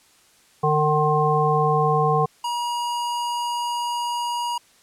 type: harmonic tone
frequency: 151.7 Hz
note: D#3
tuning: 44 cents flat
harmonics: 1 / 3 / 5 / 7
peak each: -22 / -22 / -22 / -22 dBFS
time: 0.63-2.26 s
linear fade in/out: 10 ms
type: tone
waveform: square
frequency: 956 Hz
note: A#5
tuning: 43 cents sharp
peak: -24 dBFS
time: 2.44-4.58 s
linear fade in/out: 5 ms
effects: white hiss -56 dBFS RMS until 4.82 s + low-pass 10000 Hz 12 dB/octave